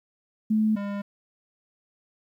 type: tone pair in turn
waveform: sine / square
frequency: 216.5 / 201.8 Hz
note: A3 / G#3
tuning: -28 / -49 cents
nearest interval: minor second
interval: 121 cents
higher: first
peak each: -19 / -29 dBFS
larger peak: first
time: 0.5-0.76 / 0.76-1.02 s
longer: neither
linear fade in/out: 10 ms
effects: low-pass 2000 Hz 12 dB/octave + 10-bit